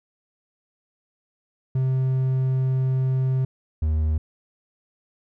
triangle tone pair in turn, 130.81 / 77.78 Hz, C3 / D#2, 0 / 0 cents, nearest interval major sixth, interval 900 cents, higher first, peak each -17 dBFS, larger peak neither, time 1.75-3.45 / 3.82-4.18 s, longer first, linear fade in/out 5 ms, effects none

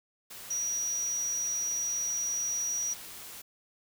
sine tone in noise, 5790 Hz, F#8, 38 cents flat, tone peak -29 dBFS, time 0.5-2.94 s, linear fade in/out 10 ms, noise white, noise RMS -45 dBFS, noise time 0.3-3.42 s, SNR +13 dB, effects none

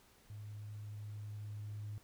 sine tone with level ramp, 104.8 Hz, G#2, 16 cents sharp, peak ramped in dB -45 to -40 dBFS, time 0.3-1.98 s, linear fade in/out 0 ms, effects tanh soft clip ceiling -37 dBFS + pink hiss -66 dBFS RMS until 2.03 s

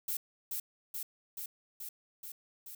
violet noise with echo, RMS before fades -35 dBFS, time 0.08-0.17 s, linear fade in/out 5 ms, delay 430 ms, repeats 6, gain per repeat -2 dB, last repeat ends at 2.75 s, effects none

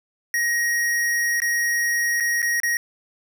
square tone with dropouts, 1885 Hz, A#6, 19 cents sharp, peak -20 dBFS, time 0.34-2.77 s, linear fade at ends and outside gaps 1 ms, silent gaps 1.402-1.419 / 2.201-2.206 / 2.419-2.427 / 2.601-2.633 s, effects none

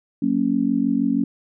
sine chord, F# major, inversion none, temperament just, 185 / 231.2 / 277.5 Hz, F#3 / A#3 / C#4, 0 / -14 / +2 cents, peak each -26 / -21 / -20 dBFS, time 0.22-1.24 s, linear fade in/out 5 ms, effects none

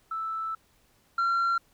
sine tone pair in turn, 1318.5 / 1369.6 Hz, E6 / F6, 0 / -34 cents, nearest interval minor second, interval 66 cents, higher second, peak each -29 / -20 dBFS, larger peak second, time 0.11-0.55 / 1.18-1.58 s, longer first, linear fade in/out 5 ms, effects tanh soft clip ceiling -22 dBFS + pink hiss -65 dBFS RMS until 1.73 s

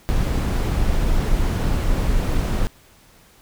brown noise, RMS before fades -19 dBFS, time 0.09-2.67 s, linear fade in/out 0 ms, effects pink hiss -52 dBFS RMS until 3.41 s

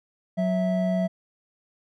triangle tone pair together, 184.2 / 656.4 Hz, F#3 / E5, -7 / -8 cents, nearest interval octave + minor seventh, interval 2199 cents, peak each -21 / -24 dBFS, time 0.37-1.08 s, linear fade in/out 20 ms, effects none

